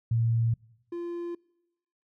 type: tone pair in turn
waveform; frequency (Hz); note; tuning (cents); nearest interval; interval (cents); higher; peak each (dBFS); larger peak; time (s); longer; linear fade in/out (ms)
sine / triangle; 115.1 / 344.9; A#2 / F4; -22 / -22; octave + perfect fifth; 1900; second; -22 / -30; first; 0.11-0.54 / 0.92-1.35; neither; 5
effects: noise-tail reverb RT60 1.0 s tail -25 dB re dry